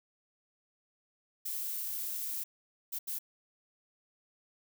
violet noise bursts at uneven times, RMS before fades -37 dBFS, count 3, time 1.45-2.44 / 2.92-2.99 / 3.07-3.19 s, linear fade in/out 10 ms, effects none

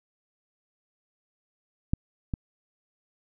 clicks, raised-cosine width 5 ms, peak -11 / -16 dBFS, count 2, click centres 1.935 / 2.338 s, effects none

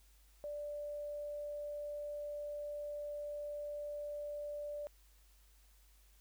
sine tone, 587.3 Hz, D5, in tune, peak -40 dBFS, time 0.44-4.87 s, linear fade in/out 0 ms, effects added 50 Hz sine -63 dBFS peak until 6.2 s + white hiss -70 dBFS RMS until 6.2 s

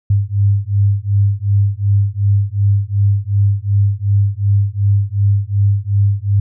sine beating tone pair, 99.3 / 102 Hz, G2 / G#2, +23 / -31 cents, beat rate 2.7 Hz, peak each -14 dBFS, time 0.1-6.4 s, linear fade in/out 5 ms, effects none

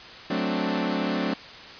sawtooth chord, D dominant seventh, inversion first, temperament equal, 185 / 220 / 261.6 / 293.7 Hz, F#3 / A3 / C4 / D4, 0 / 0 / 0 / 0 cents, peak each -26 dBFS, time 0.3-1.34 s, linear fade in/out 5 ms, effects white hiss -42 dBFS RMS until 1.79 s + resampled to 11025 Hz

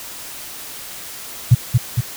sine tone with echo, 121.3 Hz, B2, 31 cents flat, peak -4 dBFS, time 1.51-1.55 s, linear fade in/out 10 ms, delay 230 ms, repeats 2, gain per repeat -4 dB, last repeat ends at 2.01 s, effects white hiss -33 dBFS RMS until 2.16 s

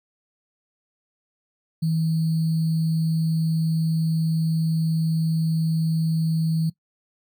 sine tone with sample-and-hold, 161.4 Hz, E3, 36 cents flat, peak -19 dBFS, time 1.82-6.7 s, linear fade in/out 10 ms, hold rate 4410 Hz, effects noise-tail reverb RT60 0.1 s tail -20 dB re dry

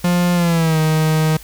45% pulse tone with pitch glide, 176.1 to 156.89 Hz, F3 to D#3, +15 to +15 cents, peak -13 dBFS, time 0.04-1.37 s, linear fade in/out 5 ms, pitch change -200 cents, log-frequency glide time 0.34-0.79 s, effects added 50 Hz sine -39 dBFS peak until 1.43 s + white hiss -41 dBFS RMS until 1.43 s

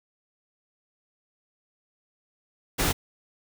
pink noise, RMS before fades -24 dBFS, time 2.78-2.93 s, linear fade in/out 20 ms, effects none

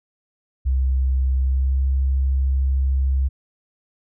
sine tone with pitch glide, 65.41 to 66.71 Hz, C2 to C2, 0 to +34 cents, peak -16 dBFS, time 0.65-3.29 s, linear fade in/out 20 ms, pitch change +34 cents, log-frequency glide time 1.39-1.83 s, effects none

